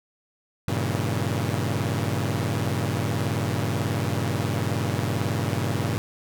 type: chord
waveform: sawtooth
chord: G diminished seventh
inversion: none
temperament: equal with one note detuned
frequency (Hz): 98 / 116.54 / 138.59 / 160.86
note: G2 / Bb2 / Db3 / Fb3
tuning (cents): 0 / 0 / 0 / -42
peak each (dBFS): -24 / -24 / -26 / -28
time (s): 0.68-5.98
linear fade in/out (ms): 0
effects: none